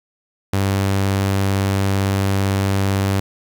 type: tone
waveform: sawtooth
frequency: 97.8 Hz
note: G2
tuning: 4 cents flat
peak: -12 dBFS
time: 0.53-3.2 s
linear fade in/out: 5 ms
effects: 9-bit